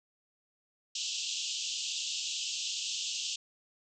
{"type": "band-pass noise", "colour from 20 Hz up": "pink", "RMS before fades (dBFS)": -36, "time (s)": [0.95, 3.36], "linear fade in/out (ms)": 5, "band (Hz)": [2700, 7600], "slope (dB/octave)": 96, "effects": []}